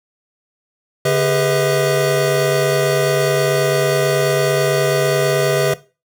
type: tone cluster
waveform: square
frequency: 144 / 402.8 / 497.9 / 641 Hz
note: D3 / G4 / B4 / E5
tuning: -34 / +47 / +14 / -49 cents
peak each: -20 dBFS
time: 1.05-5.74 s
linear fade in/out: 5 ms
effects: noise-tail reverb RT60 0.3 s tail -17 dB re dry